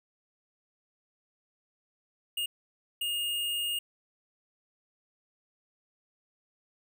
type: tone bursts at uneven times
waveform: square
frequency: 2843 Hz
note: F7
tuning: 30 cents sharp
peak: -30 dBFS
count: 2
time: 2.37-2.46 / 3.01-3.79 s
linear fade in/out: 5 ms
effects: none

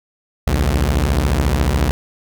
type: beating tone pair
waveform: sawtooth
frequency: 60.8 / 74.8 Hz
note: B1 / D2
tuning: -26 / +32 cents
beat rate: 14 Hz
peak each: -13 dBFS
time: 0.47-1.91 s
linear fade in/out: 0 ms
effects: none

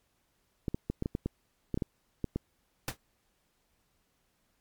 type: clicks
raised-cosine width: 3 ms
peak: -18 dBFS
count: 12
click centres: 0.682 / 0.745 / 0.9 / 1.024 / 1.059 / 1.151 / 1.26 / 1.743 / 1.775 / 1.822 / 2.243 / 2.36 s
type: noise with exponential decay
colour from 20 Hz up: pink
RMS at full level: -29 dBFS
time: 2.88-2.97 s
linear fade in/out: 2 ms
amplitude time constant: 19 ms
effects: pink hiss -74 dBFS RMS until 4.6 s + MP3 96 kbps

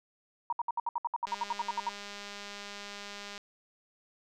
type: tone bursts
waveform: sine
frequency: 945 Hz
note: A#5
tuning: 23 cents sharp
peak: -28 dBFS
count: 16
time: 0.5-1.891 s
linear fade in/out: 2 ms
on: 26 ms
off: 65 ms
type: click train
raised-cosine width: 0.2 ms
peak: -26 dBFS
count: 429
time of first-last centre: 1.27-3.378 s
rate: 203 Hz
effects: none

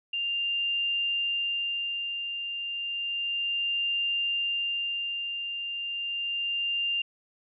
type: tone with tremolo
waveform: sine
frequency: 2794 Hz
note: F7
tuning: in tune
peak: -25 dBFS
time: 0.13-7.02 s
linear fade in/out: 5 ms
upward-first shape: sine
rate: 0.32 Hz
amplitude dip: 50%
effects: none

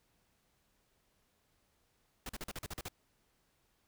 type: noise bursts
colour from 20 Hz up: pink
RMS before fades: -42 dBFS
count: 9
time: 2.26-2.884 s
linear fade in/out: 2 ms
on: 32 ms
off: 42 ms
effects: pink hiss -75 dBFS RMS until 3.87 s

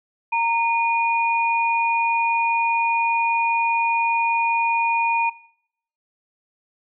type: tone pair together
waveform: sine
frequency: 925 / 2451 Hz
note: A#5 / D#7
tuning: -14 / -27 cents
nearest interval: octave + perfect fourth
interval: 1687 cents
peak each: -20 / -22 dBFS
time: 0.32-5.3 s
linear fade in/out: 10 ms
effects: noise-tail reverb RT60 0.7 s tail -21 dB re dry

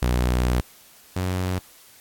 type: tone pair in turn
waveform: sawtooth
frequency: 61.4 / 92 Hz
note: B1 / F#2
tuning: -9 / -9 cents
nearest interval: perfect fifth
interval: 700 cents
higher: second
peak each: -15 / -19 dBFS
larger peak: first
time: 0.02-0.61 / 1.16-1.59 s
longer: first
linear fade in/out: 5 ms
effects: white hiss -51 dBFS RMS until 2 s + AAC 64 kbps

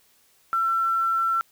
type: tone with quantisation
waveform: sine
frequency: 1347 Hz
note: E6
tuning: 37 cents sharp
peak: -20 dBFS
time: 0.53-1.41 s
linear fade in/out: 0 ms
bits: 8
effects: white hiss -61 dBFS RMS until 1.51 s

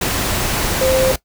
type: tone in noise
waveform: sine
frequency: 523.3 Hz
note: C5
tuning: in tune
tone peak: -13 dBFS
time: 0.81-1.12 s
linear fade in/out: 5 ms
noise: pink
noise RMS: -19 dBFS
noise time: 0.01-1.16 s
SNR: +3 dB
effects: noise-tail reverb RT60 0.1 s tail -18 dB re dry

